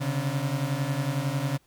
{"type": "beating tone pair", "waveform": "35% pulse", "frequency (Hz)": [133.3, 144.3], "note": ["C3", "D3"], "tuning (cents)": [33, -30], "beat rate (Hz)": 11, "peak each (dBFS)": -27, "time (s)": [0, 1.58], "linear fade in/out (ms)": 20, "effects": ["pink hiss -65 dBFS RMS until 1.66 s"]}